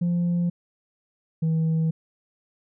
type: tone pair in turn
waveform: sine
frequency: 173.8 / 161.06 Hz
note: F3 / E3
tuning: -8 / -40 cents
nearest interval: minor second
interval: 132 cents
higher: first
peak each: -18 / -17 dBFS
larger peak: second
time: 0.01-0.5 / 1.42-1.91 s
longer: neither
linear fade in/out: 10 ms
effects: tanh soft clip ceiling -19 dBFS